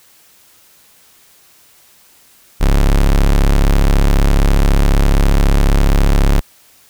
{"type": "tone", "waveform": "40% pulse", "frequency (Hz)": 34.65, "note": "C#1", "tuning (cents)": 0, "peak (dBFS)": -7, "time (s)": [2.6, 6.41], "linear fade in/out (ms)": 20, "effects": ["white hiss -48 dBFS RMS until 6.89 s"]}